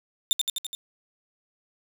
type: tone with echo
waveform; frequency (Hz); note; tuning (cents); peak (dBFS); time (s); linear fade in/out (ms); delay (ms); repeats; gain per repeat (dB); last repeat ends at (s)
sawtooth; 3612; A7; +45; -15; 0.31-0.33; 0; 84; 5; -3; 0.75
effects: none